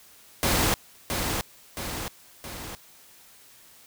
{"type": "noise with echo", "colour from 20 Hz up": "pink", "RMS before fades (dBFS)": -23, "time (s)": [0.43, 0.74], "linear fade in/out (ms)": 0, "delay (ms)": 670, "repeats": 3, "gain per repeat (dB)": -5, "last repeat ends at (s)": 2.75, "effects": ["white hiss -53 dBFS RMS until 3.86 s"]}